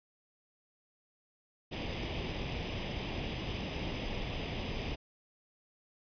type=noise with comb filter; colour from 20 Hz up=pink; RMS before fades=-37 dBFS; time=1.71-4.96 s; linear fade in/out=20 ms; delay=0.35 ms; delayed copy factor=+0.7; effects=resampled to 11025 Hz